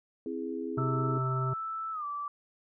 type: chord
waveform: sine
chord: C augmented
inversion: none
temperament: equal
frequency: 261.6 / 329.6 / 415.3 Hz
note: C4 / E4 / G#4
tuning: 0 / 0 / 0 cents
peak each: -37 dBFS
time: 0.26-1.18 s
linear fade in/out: 2 ms
type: harmonic tone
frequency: 130 Hz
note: C3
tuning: 11 cents flat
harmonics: 1 / 3 / 5 / 7 / 9 / 10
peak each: -29 / -39 / -43 / -46 / -48 / -49 dBFS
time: 0.77-1.54 s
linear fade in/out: 10 ms
type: tone with pitch glide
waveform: sine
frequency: 1318.5 to 1161.2 Hz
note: E6 to D6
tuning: 0 to -20 cents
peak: -33 dBFS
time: 0.78-2.28 s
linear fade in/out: 2 ms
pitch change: -220 cents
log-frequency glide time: 1.92-2.05 s
effects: none